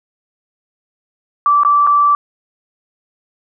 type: tone with dropouts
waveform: sine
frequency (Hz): 1163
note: D6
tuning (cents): -17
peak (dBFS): -8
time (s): 1.46-2.15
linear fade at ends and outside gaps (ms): 1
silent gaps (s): 1.634-1.649 / 1.867-1.872
effects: none